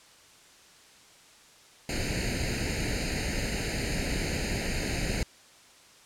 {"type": "noise with comb filter", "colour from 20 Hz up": "pink", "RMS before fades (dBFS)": -30, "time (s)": [1.89, 5.23], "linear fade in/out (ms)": 2, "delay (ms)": 0.44, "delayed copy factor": 0.9, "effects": ["white hiss -55 dBFS RMS until 6.05 s", "low-pass 8000 Hz 12 dB/octave"]}